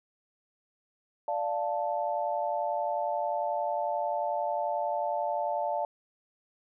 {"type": "chord", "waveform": "sine", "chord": "D minor", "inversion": "none", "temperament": "equal", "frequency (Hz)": [587.3, 698.5, 880], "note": ["D5", "F5", "A5"], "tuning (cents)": [0, 0, 0], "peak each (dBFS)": -32, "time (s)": [1.28, 5.85], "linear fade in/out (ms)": 2, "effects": []}